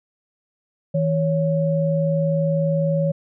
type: tone pair together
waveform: sine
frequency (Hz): 161.16 / 557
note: E3 / C#5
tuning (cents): -39 / +8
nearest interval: octave + major sixth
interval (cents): 2147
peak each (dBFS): -19 / -21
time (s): 0.94-3.12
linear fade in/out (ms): 10
effects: none